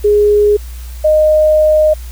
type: tone pair in turn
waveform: sine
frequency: 415.3 / 616.3 Hz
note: G#4 / D#5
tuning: 0 / -17 cents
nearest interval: perfect fifth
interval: 683 cents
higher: second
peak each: -6 dBFS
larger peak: neither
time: 0.04-0.57 / 1.04-1.94 s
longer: second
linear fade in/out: 10 ms
effects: added 60 Hz sine -24 dBFS peak until 2.11 s + white hiss -39 dBFS RMS until 2.11 s